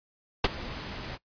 pink noise with ADSR envelope, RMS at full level -19 dBFS, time 0.44-1.18 s, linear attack 4 ms, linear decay 28 ms, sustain -19 dB, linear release 34 ms, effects noise-tail reverb RT60 0.1 s tail -19 dB re dry + resampled to 11025 Hz

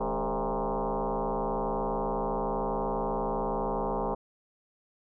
sine tone with frequency modulation, 207.7 Hz, G#3, in tune, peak -27 dBFS, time 0-4.15 s, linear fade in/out 10 ms, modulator 121 Hz, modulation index 6.9, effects none

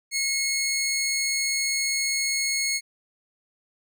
15% pulse tone, 2175 Hz, C#7, 33 cents flat, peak -17 dBFS, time 0.11-2.81 s, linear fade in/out 50 ms, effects none

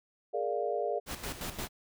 sine chord, Bb dominant seventh, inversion third, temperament equal, 415.3 / 466.2 / 587.3 / 698.5 Hz, Ab4 / Bb4 / D5 / F5, 0 / 0 / 0 / 0 cents, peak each -35 dBFS, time 0.33-1 s, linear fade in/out 20 ms
pink noise with tremolo, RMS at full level -37 dBFS, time 1.06-1.69 s, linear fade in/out 50 ms, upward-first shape square, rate 5.7 Hz, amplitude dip 65%
effects none

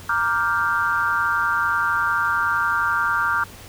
sine chord, G minor seventh, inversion first, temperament equal, 932.3 / 1174.7 / 1396.9 / 1568 Hz, Bb5 / D6 / F6 / G6, 0 / 0 / 0 / 0 cents, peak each -27 / -24 / -21 / -25 dBFS, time 0.09-3.44 s, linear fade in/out 5 ms, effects added 96 Hz sine -44 dBFS peak until 3.68 s + pink hiss -42 dBFS RMS until 3.68 s

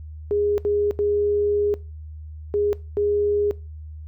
sine tone bursts at uneven times, 411.9 Hz, G#4, 14 cents flat, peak -18 dBFS, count 5, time 0.31-0.58 / 0.65-0.91 / 0.99-1.74 / 2.54-2.73 / 2.97-3.51 s, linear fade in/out 0 ms, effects noise-tail reverb RT60 0.3 s tail -21 dB re dry + added 77 Hz sine -34 dBFS peak until 4.07 s

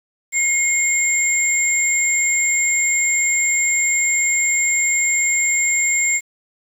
sine tone pair together, 2153 / 7368 Hz, C7 / A#8, +49 / -21 cents, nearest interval octave + major sixth, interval 2130 cents, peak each -17 dBFS, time 0.32-6.21 s, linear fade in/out 50 ms, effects tanh soft clip ceiling -8 dBFS + 7-bit

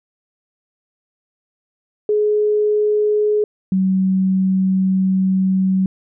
sine tone pair in turn, 421.1 / 189.1 Hz, G#4 / F#3, +24 / +38 cents, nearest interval octave + major second, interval 1386 cents, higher first, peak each -13 dBFS, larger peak neither, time 2.09-3.44 / 3.72-5.86 s, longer second, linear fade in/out 2 ms, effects none

